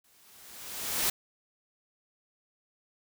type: noise with exponential growth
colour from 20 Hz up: white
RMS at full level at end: -26 dBFS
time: 0.04-1.1 s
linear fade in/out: 5 ms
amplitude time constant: 230 ms
effects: none